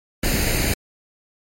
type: noise with comb filter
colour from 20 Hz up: pink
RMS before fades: -20 dBFS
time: 0.23-0.74 s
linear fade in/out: 5 ms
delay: 0.44 ms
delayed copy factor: +0.65
effects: MP3 64 kbps